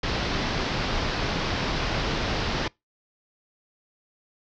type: low-pass noise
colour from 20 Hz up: pink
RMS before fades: -27 dBFS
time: 0.03-2.68 s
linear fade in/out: 5 ms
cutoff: 5400 Hz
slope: 48 dB/octave
effects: noise-tail reverb RT60 0.2 s tail -25 dB re dry